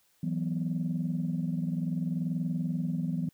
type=chord; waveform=sine; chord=E suspended second; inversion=none; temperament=just; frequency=164.81 / 185.42 / 247.2 Hz; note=E3 / F#3 / B3; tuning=0 / +4 / +2 cents; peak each=-30 / -33 / -34 dBFS; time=0.23-3.29 s; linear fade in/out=5 ms; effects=tanh soft clip ceiling -21 dBFS + white hiss -68 dBFS RMS until 3.33 s